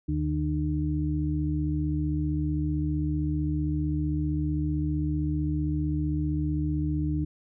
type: harmonic tone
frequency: 75.5 Hz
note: D2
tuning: 48 cents sharp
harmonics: 1 / 2 / 4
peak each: -29 / -29 / -29 dBFS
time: 0.08-7.25 s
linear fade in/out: 10 ms
effects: none